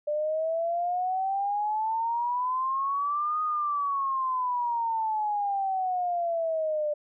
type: exponential two-way sweep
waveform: sine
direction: up then down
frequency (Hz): 591 to 1244.5 to 591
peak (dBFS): -25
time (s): 0.07-6.94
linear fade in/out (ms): 10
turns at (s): 3.42
effects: none